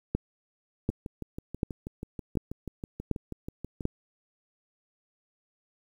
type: two click trains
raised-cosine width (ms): 3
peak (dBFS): -23 / -13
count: 19 / 6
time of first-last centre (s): 0.9-3.808 / 0.15-3.854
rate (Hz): 6.19 / 1.35
effects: 9-bit